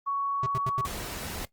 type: tone with pitch glide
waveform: sine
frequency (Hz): 1116 to 1123.1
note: C#6 to C#6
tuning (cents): +11 to +22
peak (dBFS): -26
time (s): 0.06-0.87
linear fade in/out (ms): 20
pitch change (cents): +11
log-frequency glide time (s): 0.26-0.64
type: tone bursts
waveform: square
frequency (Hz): 130.81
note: C3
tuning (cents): 0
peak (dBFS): -30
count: 4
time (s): 0.43-0.81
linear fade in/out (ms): 2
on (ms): 32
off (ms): 84
type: noise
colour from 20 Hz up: pink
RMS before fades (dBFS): -36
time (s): 0.85-1.45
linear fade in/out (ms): 0
effects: noise-tail reverb RT60 0.1 s tail -17 dB re dry + Opus 24 kbps